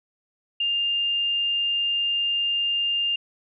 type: tone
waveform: sine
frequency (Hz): 2805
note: F7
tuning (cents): +7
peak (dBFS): -21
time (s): 0.6-3.16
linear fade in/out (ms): 5
effects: none